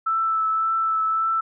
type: tone with vibrato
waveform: sine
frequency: 1318.5 Hz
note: E6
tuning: in tune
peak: -19 dBFS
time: 0.06-1.41 s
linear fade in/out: 10 ms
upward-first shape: triangle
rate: 1.8 Hz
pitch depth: 17 cents each way
effects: none